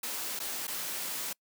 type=noise with dropouts; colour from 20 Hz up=white; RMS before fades=-36 dBFS; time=0.03-1.33 s; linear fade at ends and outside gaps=5 ms; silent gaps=0.392-0.4 / 0.67-0.678 s; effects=noise-tail reverb RT60 0.1 s tail -26 dB re dry + high-pass 200 Hz 12 dB/octave